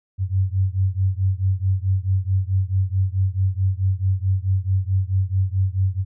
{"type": "beating tone pair", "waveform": "sine", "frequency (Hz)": [93.3, 97.9], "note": ["F#2", "G2"], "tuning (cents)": [15, -2], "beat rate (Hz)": 4.6, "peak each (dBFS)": [-20, -21], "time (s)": [0.18, 6.05], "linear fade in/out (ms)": 50, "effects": []}